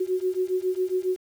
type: beating tone pair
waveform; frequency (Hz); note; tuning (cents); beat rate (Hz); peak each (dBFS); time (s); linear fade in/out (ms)
sine; 366 / 373.3; F#4 / F#4; -19 / +15; 7.3; -26; 0-1.17; 10
effects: 8-bit